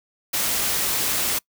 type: noise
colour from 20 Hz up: white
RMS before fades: -23 dBFS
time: 0.33-1.39 s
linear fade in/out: 10 ms
effects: noise-tail reverb RT60 0.1 s tail -25 dB re dry